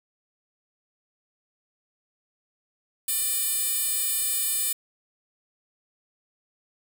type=tone with high-pass filter; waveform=10% pulse; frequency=599 Hz; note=D5; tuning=34 cents sharp; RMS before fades=-26 dBFS; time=3.08-4.73 s; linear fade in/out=5 ms; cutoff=9600 Hz; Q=0.7; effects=none